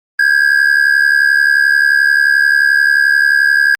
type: ring-modulated tone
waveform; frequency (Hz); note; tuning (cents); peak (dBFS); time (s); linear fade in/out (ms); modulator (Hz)
triangle; 1630; G#6; -33; -3; 0.19-3.75; 0; 35.7
effects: Opus 32 kbps